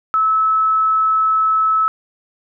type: tone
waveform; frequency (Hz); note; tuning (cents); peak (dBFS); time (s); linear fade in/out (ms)
sine; 1300; E6; -24; -12; 0.14-1.88; 0
effects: none